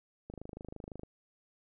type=click train; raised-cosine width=2 ms; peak=-30 dBFS; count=20; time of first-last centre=0.3-1.034 s; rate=25.9 Hz; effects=none